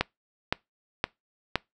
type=click train; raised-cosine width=0.3 ms; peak=-7 dBFS; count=4; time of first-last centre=0.01-1.556 s; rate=1.94 Hz; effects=noise-tail reverb RT60 0.2 s tail -24 dB re dry